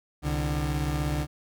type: tone pair together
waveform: 30% pulse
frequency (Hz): 66.46 / 149.2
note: C2 / D3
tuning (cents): +28 / +28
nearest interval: octave + major second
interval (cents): 1400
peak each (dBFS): -26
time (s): 0.22-1.27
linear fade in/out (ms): 50
effects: none